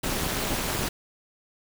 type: noise with amplitude modulation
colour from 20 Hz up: pink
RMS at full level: -24 dBFS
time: 0.03-0.89 s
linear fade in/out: 10 ms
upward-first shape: sine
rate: 231 Hz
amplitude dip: 95%
effects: none